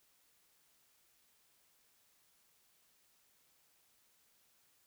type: silence
effects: white hiss -72 dBFS RMS until 4.86 s